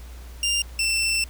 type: tone pair in turn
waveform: 20% pulse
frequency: 2794 / 2684 Hz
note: F7 / E7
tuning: 0 / +31 cents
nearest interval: minor second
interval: 69 cents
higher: first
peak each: -16 dBFS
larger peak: neither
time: 0.43-0.62 / 0.79-1.24 s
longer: second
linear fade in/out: 2 ms
effects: added 60 Hz sine -37 dBFS peak until 1.29 s + pink hiss -49 dBFS RMS until 1.29 s